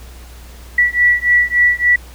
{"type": "beating tone pair", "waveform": "sine", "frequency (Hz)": [1949, 1952.5], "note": ["B6", "B6"], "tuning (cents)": [-23, -20], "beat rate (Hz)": 3.5, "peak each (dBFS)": -13, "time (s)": [0.78, 1.96], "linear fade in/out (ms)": 5, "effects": ["added 60 Hz sine -34 dBFS peak until 2.14 s", "pink hiss -42 dBFS RMS until 2.14 s"]}